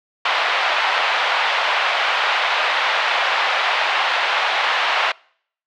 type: band-pass noise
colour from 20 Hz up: pink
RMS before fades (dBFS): -19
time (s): 0.25-5.12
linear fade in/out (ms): 5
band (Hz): 710 to 3500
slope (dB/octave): 24
effects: noise-tail reverb RT60 0.6 s tail -26 dB re dry